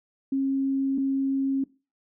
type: tone pair in turn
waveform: sine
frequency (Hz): 270.7 / 270.7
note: C#4 / C#4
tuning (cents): -41 / -41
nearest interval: unison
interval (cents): 0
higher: neither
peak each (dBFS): -22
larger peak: neither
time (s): 0.32-0.98 / 0.98-1.64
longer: neither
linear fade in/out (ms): 5
effects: noise-tail reverb RT60 0.3 s tail -20 dB re dry